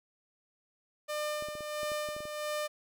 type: tone with tremolo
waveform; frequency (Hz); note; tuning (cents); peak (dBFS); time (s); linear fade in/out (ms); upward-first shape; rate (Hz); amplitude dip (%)
sawtooth; 600; D5; +37; -28; 1.08-2.68; 20; sine; 1.5; 55
type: clicks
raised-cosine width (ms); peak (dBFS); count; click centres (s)
2; -34; 10; 1.424 / 1.486 / 1.553 / 1.607 / 1.832 / 1.918 / 2.088 / 2.165 / 2.205 / 2.254
effects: none